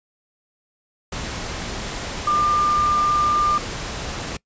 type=tone in noise; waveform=sine; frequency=1197 Hz; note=D6; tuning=33 cents sharp; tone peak=-16 dBFS; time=2.27-3.58 s; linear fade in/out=5 ms; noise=pink; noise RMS=-29 dBFS; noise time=1.12-4.37 s; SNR=+10 dB; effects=noise-tail reverb RT60 0.1 s tail -23 dB re dry + resampled to 16000 Hz